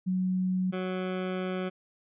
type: tone pair in turn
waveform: sine / 20% pulse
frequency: 185 / 185 Hz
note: F#3 / F#3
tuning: 0 / 0 cents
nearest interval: unison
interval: 0 cents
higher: neither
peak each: -25 dBFS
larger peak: neither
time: 0.06-0.72 / 0.72-1.7 s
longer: second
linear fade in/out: 20 ms
effects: resampled to 8000 Hz